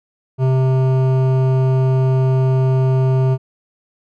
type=tone with hard clipping; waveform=sine; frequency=130.81 Hz; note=C3; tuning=in tune; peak=-14 dBFS; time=0.38-3.38 s; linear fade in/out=50 ms; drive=13 dB; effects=none